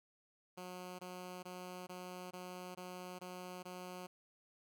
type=tone bursts; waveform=10% pulse; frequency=181.4 Hz; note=F#3; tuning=34 cents flat; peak=-38 dBFS; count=8; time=0.57-4.07 s; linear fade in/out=10 ms; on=420 ms; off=20 ms; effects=none